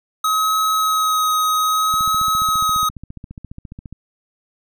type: tone with vibrato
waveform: square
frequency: 1270 Hz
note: D#6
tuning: 35 cents sharp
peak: -16 dBFS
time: 0.24-2.89 s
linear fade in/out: 5 ms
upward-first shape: sine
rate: 0.63 Hz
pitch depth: 13 cents each way
type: click train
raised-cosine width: 5 ms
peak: -21 dBFS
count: 30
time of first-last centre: 1.94-3.926 s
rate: 14.6 Hz
effects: none